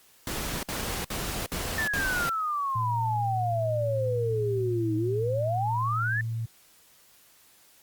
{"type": "noise bursts", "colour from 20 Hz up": "pink", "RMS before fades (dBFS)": -32, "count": 5, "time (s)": [0.27, 2.294], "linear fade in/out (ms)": 2, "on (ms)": 360, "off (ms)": 56}
{"type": "exponential two-way sweep", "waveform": "sine", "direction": "down then up", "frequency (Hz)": [1798, 313.5, 1798], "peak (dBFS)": -26, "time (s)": [1.78, 6.21], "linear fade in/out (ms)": 2, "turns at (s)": 4.96}
{"type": "tone", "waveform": "sine", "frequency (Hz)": 114, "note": "A#2", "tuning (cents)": -38, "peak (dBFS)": -28, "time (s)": [2.75, 6.46], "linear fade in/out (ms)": 10}
{"effects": ["white hiss -58 dBFS RMS until 7.82 s", "Opus 48 kbps"]}